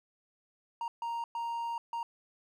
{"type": "tone bursts at uneven times", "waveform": "triangle", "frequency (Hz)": 932.3, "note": "A#5", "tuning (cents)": 0, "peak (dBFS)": -31, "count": 4, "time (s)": [[0.81, 0.88], [1.02, 1.24], [1.35, 1.78], [1.93, 2.03]], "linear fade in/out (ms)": 2, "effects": []}